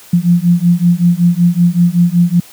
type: beating tone pair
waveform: sine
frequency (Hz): 171.4 / 176.7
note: F3 / F3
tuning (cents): -32 / +21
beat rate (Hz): 5.3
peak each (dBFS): -10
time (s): 0.13-2.4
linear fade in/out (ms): 5
effects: white hiss -39 dBFS RMS until 2.52 s + high-pass 100 Hz 12 dB/octave